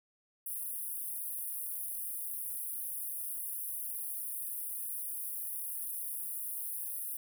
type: high-pass noise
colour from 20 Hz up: pink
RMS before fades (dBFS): -39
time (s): 0.46-7.17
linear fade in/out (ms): 5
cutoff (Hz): 9500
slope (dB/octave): 96
effects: none